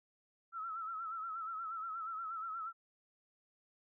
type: tone with vibrato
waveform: sine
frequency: 1318.5 Hz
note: E6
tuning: in tune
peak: -39 dBFS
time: 0.52-2.73 s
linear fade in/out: 50 ms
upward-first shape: sine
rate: 8.4 Hz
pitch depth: 67 cents each way
effects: none